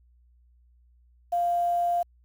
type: tone with quantisation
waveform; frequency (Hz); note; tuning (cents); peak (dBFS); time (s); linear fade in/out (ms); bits
sine; 697; F5; -4; -22; 1.32-2.03; 10; 8
effects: added 60 Hz sine -57 dBFS peak until 2.24 s